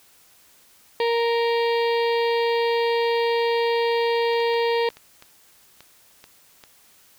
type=harmonic tone; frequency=466.2 Hz; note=A#4; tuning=in tune; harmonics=1 / 2 / 4 / 5 / 6 / 7 / 8 / 9 / 10; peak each=-20 / -26 / -32 / -34 / -36 / -37 / -38 / -39 / -40 dBFS; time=1-4.89 s; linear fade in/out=2 ms
type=clicks; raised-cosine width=0.2 ms; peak=-26 dBFS; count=9; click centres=4.334 / 4.403 / 4.54 / 4.903 / 4.97 / 5.224 / 5.806 / 6.241 / 6.638 s
effects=white hiss -55 dBFS RMS until 7.18 s